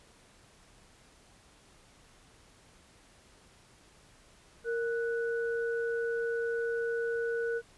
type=tone pair together; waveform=sine; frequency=464.4 / 1480 Hz; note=A#4 / F#6; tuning=-7 / 0 cents; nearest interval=octave + minor sixth; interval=2007 cents; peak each=-30 / -37 dBFS; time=4.64-7.62 s; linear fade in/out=50 ms; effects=pink hiss -60 dBFS RMS until 7.77 s + resampled to 24000 Hz